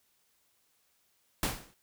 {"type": "noise with exponential decay", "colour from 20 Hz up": "pink", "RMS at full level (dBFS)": -27, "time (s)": [1.43, 1.74], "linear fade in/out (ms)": 1, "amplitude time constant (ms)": 67, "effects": ["white hiss -72 dBFS RMS until 1.82 s"]}